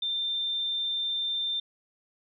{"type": "tone", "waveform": "sine", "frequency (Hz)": 3584, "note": "A7", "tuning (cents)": 31, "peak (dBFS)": -27, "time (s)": [0.02, 1.6], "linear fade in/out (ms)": 5, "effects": []}